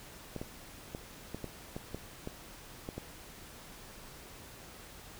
clicks, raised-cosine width 2 ms, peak -25 dBFS, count 10, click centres 0.363 / 0.415 / 0.949 / 1.346 / 1.443 / 1.765 / 1.946 / 2.274 / 2.889 / 2.98 s, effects pink hiss -51 dBFS RMS until 5.19 s

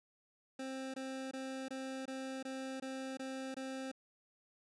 25% pulse tone bursts, 264.4 Hz, C4, 18 cents sharp, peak -37 dBFS, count 9, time 0.59-3.916 s, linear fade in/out 5 ms, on 350 ms, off 22 ms, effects resampled to 22050 Hz

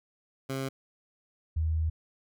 15% pulse / sine tone pair in turn, 134.3 / 79.62 Hz, C3 / D#2, +46 / +40 cents, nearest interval major sixth, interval 906 cents, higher first, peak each -25 dBFS, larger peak neither, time 0.49-0.69 / 1.56-1.9 s, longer second, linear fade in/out 10 ms, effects none

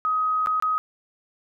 sine tone with dropouts, 1260 Hz, D#6, 21 cents sharp, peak -20 dBFS, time 0.05-0.78 s, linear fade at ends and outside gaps 0 ms, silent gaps 0.461-0.471 / 0.6-0.624 s, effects none

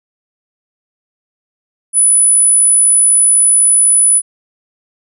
sine tone, 9956 Hz, D#9, in tune, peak -6 dBFS, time 1.93-4.22 s, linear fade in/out 50 ms, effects none

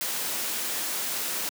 white noise, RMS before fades -30 dBFS, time 0.01-1.49 s, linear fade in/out 0 ms, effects high-pass 200 Hz 12 dB/octave

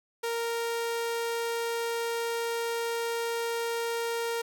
sawtooth tone, 464.7 Hz, A#4, 5 cents flat, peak -25 dBFS, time 0.23-4.42 s, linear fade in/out 10 ms, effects none

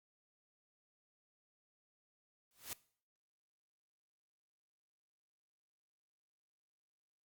white noise with exponential growth, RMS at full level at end -40 dBFS, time 2.51-2.73 s, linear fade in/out 1 ms, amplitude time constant 46 ms, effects noise-tail reverb RT60 0.5 s tail -20 dB re dry + Opus 48 kbps

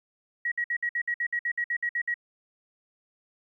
sine tone bursts, 1908 Hz, A#6, 40 cents sharp, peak -25 dBFS, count 14, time 0.45-2.142 s, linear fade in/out 5 ms, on 67 ms, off 58 ms, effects 11-bit

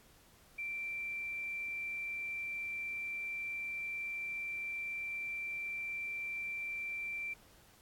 sine tone with quantisation, 2349 Hz, D7, in tune, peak -37 dBFS, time 0.58-7.34 s, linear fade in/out 10 ms, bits 11, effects pink hiss -63 dBFS RMS until 7.81 s + AAC 64 kbps

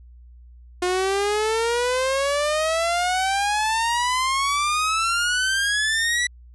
sawtooth exponential sweep, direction up, 356.1 to 1972 Hz, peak -16 dBFS, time 0.82-6.27 s, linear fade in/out 5 ms, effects added 60 Hz sine -43 dBFS peak until 6.54 s + resampled to 24000 Hz

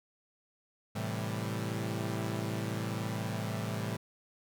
sawtooth chord, A minor seventh, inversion none, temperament equal, 110 / 130.81 / 164.81 / 196 Hz, A2 / C3 / E3 / G3, 0 / 0 / 0 / 0 cents, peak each -32 / -37 / -36 / -36 dBFS, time 0.95-3.97 s, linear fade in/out 10 ms, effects none

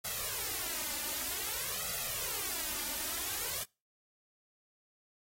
white noise with flanger, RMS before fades -37 dBFS, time 0.04-3.64 s, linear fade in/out 10 ms, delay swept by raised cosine 1.5 to 3.4 ms, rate 0.53 Hz, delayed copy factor +0.95, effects noise-tail reverb RT60 0.3 s tail -26 dB re dry + AAC 48 kbps

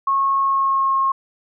sine tone with pitch glide, 1092 to 1078.8 Hz, C#6 to C#6, -26 to -47 cents, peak -15 dBFS, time 0.07-1.12 s, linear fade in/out 5 ms, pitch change -21 cents, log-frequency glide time 0.4-0.96 s, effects none

